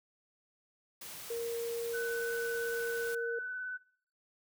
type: noise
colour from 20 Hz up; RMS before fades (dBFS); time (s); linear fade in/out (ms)
white; -46; 1.01-3.15; 5
type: tone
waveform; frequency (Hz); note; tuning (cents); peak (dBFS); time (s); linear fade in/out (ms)
sine; 466.2; A#4; 0; -34; 1.3-3.39; 5
type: tone with vibrato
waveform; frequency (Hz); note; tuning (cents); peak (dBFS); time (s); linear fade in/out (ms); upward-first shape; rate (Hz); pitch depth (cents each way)
sine; 1500; F#6; +23; -36; 1.93-3.78; 20; square; 18; 11
effects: noise-tail reverb RT60 0.6 s tail -25 dB re dry